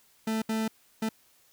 40% pulse tone bursts at uneven times, 220.8 Hz, A3, 6 cents sharp, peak -26 dBFS, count 3, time 0.27-0.42 / 0.49-0.68 / 1.02-1.09 s, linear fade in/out 5 ms, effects white hiss -63 dBFS RMS until 1.52 s

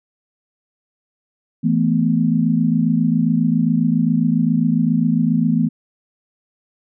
sine chord, E suspended fourth, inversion none, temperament just, 164.81 / 219.8 / 247.2 Hz, E3 / A3 / B3, 0 / -2 / +2 cents, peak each -18 dBFS, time 1.63-5.69 s, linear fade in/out 20 ms, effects none

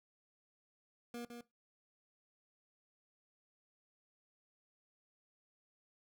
25% pulse tone with echo, 238.3 Hz, A#3, 38 cents sharp, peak -39 dBFS, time 1.14-1.25 s, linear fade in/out 2 ms, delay 160 ms, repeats 1, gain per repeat -5 dB, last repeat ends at 1.41 s, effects noise-tail reverb RT60 0.2 s tail -18 dB re dry

